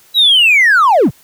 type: linear sweep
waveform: triangle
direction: down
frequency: 3951 to 82 Hz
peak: -3 dBFS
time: 0.14-1.11 s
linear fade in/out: 50 ms
effects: tanh soft clip ceiling -2 dBFS + white hiss -47 dBFS RMS until 1.23 s